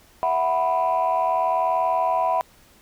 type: chord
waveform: sine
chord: E suspended second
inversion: none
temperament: equal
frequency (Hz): 659.3 / 740 / 987.8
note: E5 / F#5 / B5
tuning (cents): 0 / 0 / 0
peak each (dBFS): -23 / -22 / -21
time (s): 0.23-2.41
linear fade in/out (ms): 0
effects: tanh soft clip ceiling -13 dBFS + pink hiss -54 dBFS RMS until 2.81 s